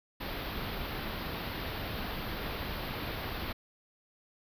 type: band-stop noise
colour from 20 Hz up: pink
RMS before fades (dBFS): -37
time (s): 0.2-3.53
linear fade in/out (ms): 10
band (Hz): 4600 to 13000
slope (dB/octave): 48
effects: resampled to 32000 Hz